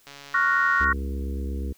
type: click train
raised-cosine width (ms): 0.2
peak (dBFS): -25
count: 110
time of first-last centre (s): 0.07-0.843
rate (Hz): 141
type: chord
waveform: sine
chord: Gb major seventh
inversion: second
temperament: equal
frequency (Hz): 1108.7 / 1396.9 / 1480 / 1864.7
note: Db6 / F6 / Gb6 / Bb6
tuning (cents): 0 / 0 / 0 / 0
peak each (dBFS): -24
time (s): 0.34-0.93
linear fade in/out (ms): 5
type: harmonic tone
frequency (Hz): 68.3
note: C#2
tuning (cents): -25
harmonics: 1 / 3 / 4 / 5 / 6 / 7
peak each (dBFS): -27 / -37 / -39 / -41 / -43 / -44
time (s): 0.8-1.73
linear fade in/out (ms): 10
effects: white hiss -59 dBFS RMS until 1.77 s